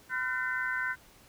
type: tone cluster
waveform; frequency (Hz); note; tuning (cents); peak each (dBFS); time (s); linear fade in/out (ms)
sine; 1012 / 1402 / 1525 / 1807 / 2035; B5 / F6 / G6 / A6 / C7; +42 / +6 / -48 / +46 / -49; -39 / -40 / -31 / -38 / -40; 0.09-0.96; 50
effects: pink hiss -58 dBFS RMS until 1.28 s